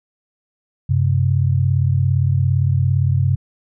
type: tone pair together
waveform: sine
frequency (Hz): 95.45 / 133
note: G2 / C3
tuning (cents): -46 / +29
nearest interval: tritone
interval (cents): 575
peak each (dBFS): -16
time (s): 0.89-3.36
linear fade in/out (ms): 10
effects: none